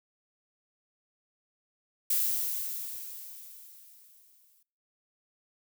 violet noise with exponential decay, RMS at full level -26 dBFS, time 2.1-4.63 s, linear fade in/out 5 ms, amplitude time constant 550 ms, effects noise-tail reverb RT60 0.5 s tail -24 dB re dry

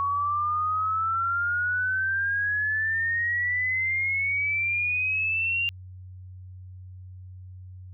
sine exponential sweep, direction up, 1115 to 2794 Hz, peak -23 dBFS, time 0-5.69 s, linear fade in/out 0 ms, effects added 92 Hz sine -40 dBFS peak until 7.93 s

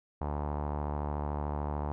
sawtooth tone with low-pass filter, 73.6 Hz, D2, 4 cents sharp, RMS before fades -34 dBFS, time 0.21-1.92 s, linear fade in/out 0 ms, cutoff 910 Hz, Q 3.4, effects none

